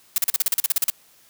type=noise bursts; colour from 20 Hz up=blue; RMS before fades=-19 dBFS; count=13; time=0.16-0.901 s; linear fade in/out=2 ms; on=21 ms; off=39 ms; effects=white hiss -55 dBFS RMS until 1.29 s + high-pass 60 Hz 12 dB/octave